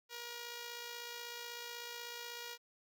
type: tone with amplitude modulation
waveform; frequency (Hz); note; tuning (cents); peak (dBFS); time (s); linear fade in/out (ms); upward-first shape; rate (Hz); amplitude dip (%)
5% pulse; 476.2; A#4; +37; -31; 0.09-2.58; 50; sine; 56.2; 35
effects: none